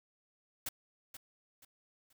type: noise with echo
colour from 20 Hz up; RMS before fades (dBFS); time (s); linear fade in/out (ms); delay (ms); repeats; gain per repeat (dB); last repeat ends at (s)
white; -38; 0.66-0.69; 5; 480; 3; -10; 2.13
effects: none